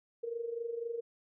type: tone with amplitude modulation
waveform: sine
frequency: 466.2 Hz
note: A#4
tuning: in tune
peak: -32 dBFS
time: 0.23-1.01 s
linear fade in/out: 10 ms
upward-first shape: sine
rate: 24 Hz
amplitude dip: 70%
effects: none